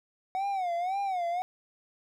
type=tone with vibrato; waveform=triangle; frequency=740 Hz; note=F#5; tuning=in tune; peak=-26 dBFS; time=0.35-1.42 s; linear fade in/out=0 ms; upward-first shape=sine; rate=1.9 Hz; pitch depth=140 cents each way; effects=none